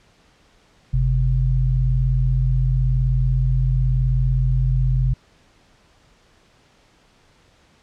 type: tone pair together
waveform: sine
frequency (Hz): 48.47 / 129.4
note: G1 / C3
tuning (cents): -19 / -19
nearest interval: octave + perfect fourth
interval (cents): 1700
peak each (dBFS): -18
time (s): 0.93-5.14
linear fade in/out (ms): 10
effects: pink hiss -56 dBFS RMS until 7.82 s + low-pass 6000 Hz 12 dB/octave